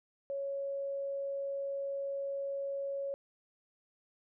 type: tone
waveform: sine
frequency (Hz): 554.4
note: C#5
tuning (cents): 0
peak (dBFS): -34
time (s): 0.3-3.14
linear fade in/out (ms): 0
effects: none